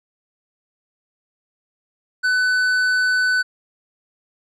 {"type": "tone with tanh clipping", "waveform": "sine", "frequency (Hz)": 1500, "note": "F#6", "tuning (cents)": 23, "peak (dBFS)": -17, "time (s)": [2.23, 3.43], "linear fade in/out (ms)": 20, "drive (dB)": 9, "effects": []}